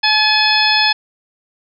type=harmonic tone with a mistuned harmonic; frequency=858 Hz; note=A5; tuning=44 cents flat; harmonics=1 / 2 / 3 / 4 / 5 / 6; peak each=-18 / -18 / -18 / -18 / -18 / -18 dBFS; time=0.03-0.93 s; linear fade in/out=10 ms; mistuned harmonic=3; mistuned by=-28 cents; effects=none